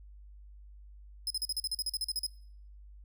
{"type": "tone bursts", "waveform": "sawtooth", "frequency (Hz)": 5100, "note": "D#8", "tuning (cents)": 42, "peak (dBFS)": -28, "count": 14, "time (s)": [1.27, 2.266], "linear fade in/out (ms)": 2, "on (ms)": 34, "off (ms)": 40, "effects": ["noise-tail reverb RT60 0.6 s tail -22 dB re dry", "added 50 Hz sine -49 dBFS peak until 3.04 s"]}